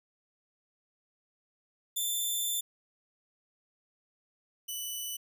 10% pulse tone pair in turn, 3543 / 2979 Hz, A7 / F#7, +11 / +11 cents, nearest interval minor third, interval 300 cents, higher first, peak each -22 / -27 dBFS, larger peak first, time 1.96-2.61 / 4.68-5.17 s, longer first, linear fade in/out 10 ms, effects none

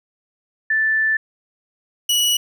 sine / sawtooth tone pair in turn, 1760 / 2931 Hz, A6 / F#7, 0 / -17 cents, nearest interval major sixth, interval 883 cents, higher second, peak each -15 / -12 dBFS, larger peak second, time 0.7-1.17 / 2.09-2.37 s, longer first, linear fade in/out 5 ms, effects none

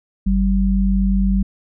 sine tone pair together, 48.4 / 193.6 Hz, G1 / G3, -21 / -21 cents, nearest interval 2 octaves, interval 2400 cents, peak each -16 dBFS, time 0.26-1.43 s, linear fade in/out 10 ms, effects none

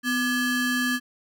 square ring-modulated tone, 722 Hz, F#5, 43 cents flat, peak -20 dBFS, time 0.03-1 s, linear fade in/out 50 ms, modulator 973 Hz, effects none

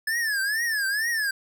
square tone with vibrato, 1720 Hz, A6, 40 cents flat, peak -24 dBFS, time 0.07-1.31 s, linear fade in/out 5 ms, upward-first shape triangle, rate 2.2 Hz, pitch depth 190 cents each way, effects none

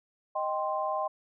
sine chord, C minor, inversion first, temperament equal, 622.3 / 784 / 1046.5 Hz, Eb5 / G5 / C6, 0 / 0 / 0 cents, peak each -32 / -33 / -32 dBFS, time 0.35-1.08 s, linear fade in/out 10 ms, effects none

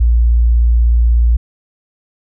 sine tone, 58.27 Hz, A#1, in tune, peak -7 dBFS, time 0-1.37 s, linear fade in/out 10 ms, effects none

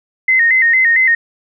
sine tone with vibrato, 1951 Hz, B6, 22 cents flat, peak -8 dBFS, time 0.28-1.15 s, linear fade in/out 5 ms, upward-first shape square, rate 4.4 Hz, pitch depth 89 cents each way, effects none

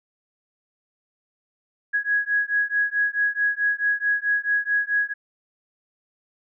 sine beating tone pair, 1661.2 / 1665.8 Hz, G#6 / G#6, 0 / +5 cents, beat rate 4.6 Hz, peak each -23 dBFS, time 1.93-5.14 s, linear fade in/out 20 ms, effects none

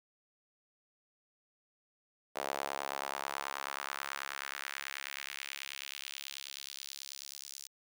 sawtooth tone with high-pass filter sweep, 69.3 Hz, C#2, in tune, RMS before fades -42 dBFS, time 2.35-7.68 s, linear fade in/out 20 ms, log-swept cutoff 620 to 5800 Hz, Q 1.6, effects none

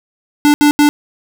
square tone bursts at uneven times, 293.7 Hz, D4, in tune, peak -7 dBFS, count 3, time 0.45-0.54 / 0.61-0.71 / 0.79-0.89 s, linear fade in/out 0 ms, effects none

